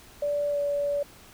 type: tone with pitch glide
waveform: sine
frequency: 581 to 574.3 Hz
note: D5 to D5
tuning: -19 to -39 cents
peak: -24 dBFS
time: 0.22-1.03 s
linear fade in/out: 5 ms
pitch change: -20 cents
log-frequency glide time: 0.5-0.58 s
effects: pink hiss -51 dBFS RMS until 1.33 s